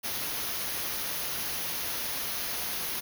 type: band-stop noise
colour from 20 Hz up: white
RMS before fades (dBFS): -33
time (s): 0.03-3.01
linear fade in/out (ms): 20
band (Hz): 6600 to 9400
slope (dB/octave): 96
effects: none